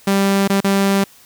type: tone with dropouts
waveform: sawtooth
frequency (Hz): 196.8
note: G3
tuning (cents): +7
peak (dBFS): -9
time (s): 0.07-1.04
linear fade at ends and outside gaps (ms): 5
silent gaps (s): 0.477-0.498 / 0.606-0.643
effects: white hiss -47 dBFS RMS until 1.25 s